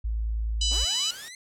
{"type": "tone", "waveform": "sine", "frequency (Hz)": 55, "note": "A1", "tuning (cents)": 0, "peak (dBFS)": -25, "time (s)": [0.04, 0.85], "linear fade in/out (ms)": 10}
{"type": "harmonic tone", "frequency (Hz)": 994, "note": "B5", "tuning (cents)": 11, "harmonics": [3, 4, 5, 6, 7, 8], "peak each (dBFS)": [-28, -30, -32, -34, -35, -36], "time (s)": [0.61, 1.11], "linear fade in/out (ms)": 5}
{"type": "linear sweep", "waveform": "15% pulse", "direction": "up", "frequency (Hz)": [220, 2100], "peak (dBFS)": -34, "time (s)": [0.71, 1.35], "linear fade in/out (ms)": 2}
{"type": "noise", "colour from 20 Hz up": "white", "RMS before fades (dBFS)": -43, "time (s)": [0.72, 1.29], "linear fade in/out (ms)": 10}
{"effects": ["low-pass 12000 Hz 12 dB/octave"]}